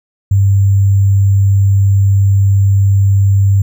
sine tone with sample-and-hold, 98.5 Hz, G2, 9 cents sharp, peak -6 dBFS, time 0.31-3.62 s, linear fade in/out 5 ms, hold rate 7350 Hz, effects none

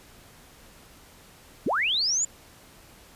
sine linear sweep, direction up, 146 to 7230 Hz, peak -22 dBFS, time 1.66-2.25 s, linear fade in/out 5 ms, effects pink hiss -52 dBFS RMS until 3.15 s + resampled to 32000 Hz

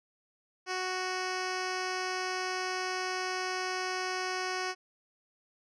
10% pulse tone with low-pass filter, 370 Hz, F#4, in tune, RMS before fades -34 dBFS, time 0.66-4.75 s, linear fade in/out 50 ms, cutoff 5300 Hz, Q 1.7, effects none

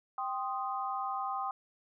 sine chord, C minor, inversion second, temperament equal, 784 / 1046.5 / 1244.5 Hz, G5 / C6 / Eb6, 0 / 0 / 0 cents, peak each -36 / -38 / -37 dBFS, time 0.18-1.51 s, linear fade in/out 2 ms, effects none

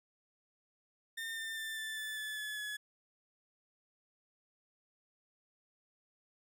30% pulse tone with pitch steps, 1813 / 1796.3 / 1779.8 / 1763.4 / 1747.2 / 1731.1 / 1715.2 / 1699.4 Hz, A#6 / A6 / A6 / A6 / A6 / A6 / A6 / G#6, -49 / +35 / +19 / +3 / -13 / -29 / -45 / +39 cents, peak -36 dBFS, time 1.17-2.77 s, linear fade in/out 10 ms, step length 200 ms, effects none

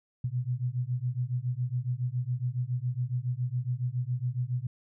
sine beating tone pair, 120.9 / 128.1 Hz, B2 / C3, -36 / -36 cents, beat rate 7.2 Hz, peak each -31 dBFS, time 0.24-4.67 s, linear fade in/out 5 ms, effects none

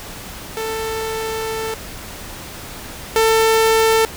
sawtooth tone pair in turn, 443.8 / 446.1 Hz, A4 / A4, +15 / +24 cents, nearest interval unison, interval 9 cents, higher second, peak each -18 / -8 dBFS, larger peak second, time 0.57-1.74 / 3.16-4.05 s, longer first, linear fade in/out 0 ms, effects pink hiss -33 dBFS RMS until 4.16 s

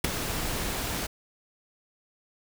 pink noise with ADSR envelope, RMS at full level -21 dBFS, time 0.04-1.07 s, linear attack 6 ms, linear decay 10 ms, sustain -10 dB, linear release 11 ms, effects none

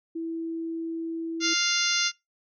sine tone, 328.8 Hz, E4, 4 cents flat, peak -29 dBFS, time 0.15-1.54 s, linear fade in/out 10 ms
harmonic tone, 698.5 Hz, F5, in tune, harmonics 2 / 3 / 4 / 5 / 6 / 7 / 8 / 9, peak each -31 / -31 / -31 / -31 / -31 / -31 / -31 / -31 dBFS, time 1.4-2.12 s, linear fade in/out 50 ms
effects noise-tail reverb RT60 0.2 s tail -23 dB re dry

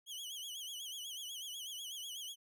sawtooth tone with vibrato, 3136 Hz, G7, in tune, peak -40 dBFS, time 0.06-2.36 s, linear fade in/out 50 ms, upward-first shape sine, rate 8.1 Hz, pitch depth 120 cents each way, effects none

